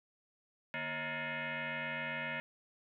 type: tone with frequency modulation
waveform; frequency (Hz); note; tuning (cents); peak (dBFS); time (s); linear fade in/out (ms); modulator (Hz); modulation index
sine; 152.3; D#3; -37; -36; 0.74-2.4; 0; 392; 6.2
effects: none

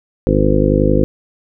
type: harmonic tone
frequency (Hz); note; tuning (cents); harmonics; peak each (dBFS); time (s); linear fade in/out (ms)
51.1; G#1; -27; 1 / 2 / 3 / 4 / 5 / 6 / 7 / 9 / 10; -17 / -21 / -18 / -22 / -18 / -19 / -19 / -20 / -18; 0.27-1.04; 0
effects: none

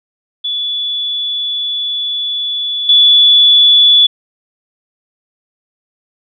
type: tone with level steps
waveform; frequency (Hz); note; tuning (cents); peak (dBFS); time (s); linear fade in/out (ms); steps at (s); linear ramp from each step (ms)
sine; 3438; A7; -41; -15 / -4; 0.44-4.07; 10; 2.89; 2
effects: none

